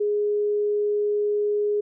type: tone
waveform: sine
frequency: 415.3 Hz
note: G#4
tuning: in tune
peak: -20 dBFS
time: 0-1.81 s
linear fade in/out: 10 ms
effects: none